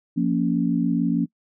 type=chord; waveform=sine; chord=Bb minor; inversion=second; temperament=just; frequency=174.81 / 233.1 / 279.7 Hz; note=F3 / Bb3 / Db4; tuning=+2 / 0 / +16 cents; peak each=-23 dBFS; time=0.16-1.26 s; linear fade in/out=20 ms; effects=noise-tail reverb RT60 0.1 s tail -25 dB re dry